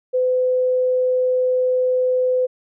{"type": "tone", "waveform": "sine", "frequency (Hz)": 507, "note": "B4", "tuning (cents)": 45, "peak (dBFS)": -15, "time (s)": [0.13, 2.47], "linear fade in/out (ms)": 20, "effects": []}